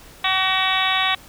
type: harmonic tone with a mistuned harmonic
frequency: 378.5 Hz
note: F#4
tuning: 39 cents sharp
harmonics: 2 / 3 / 4 / 5 / 6 / 7 / 8 / 9 / 10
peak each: -25 / -24 / -30 / -25 / -26 / -28 / -30 / -25 / -25 dBFS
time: 0.24-1.15 s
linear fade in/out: 5 ms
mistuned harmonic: 5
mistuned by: -17 cents
effects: pink hiss -45 dBFS RMS until 1.28 s